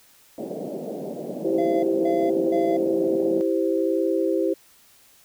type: band-pass noise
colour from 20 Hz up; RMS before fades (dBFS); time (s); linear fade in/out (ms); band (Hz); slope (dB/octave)
white; -32; 0.38-3.41; 0; 160 to 640; 48
type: chord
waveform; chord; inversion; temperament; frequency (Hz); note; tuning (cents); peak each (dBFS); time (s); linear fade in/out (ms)
sine; C major; first; equal with one note detuned; 329.6 / 390.9 / 523.3; E4 / G4 / C5; 0 / -5 / 0; -23 / -24 / -25; 1.44-4.54; 10
type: tone bursts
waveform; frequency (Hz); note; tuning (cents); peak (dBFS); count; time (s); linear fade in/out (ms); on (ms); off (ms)
triangle; 681; F5; -44; -23; 3; 1.58-2.77; 5; 250; 220
effects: white hiss -55 dBFS RMS until 5.24 s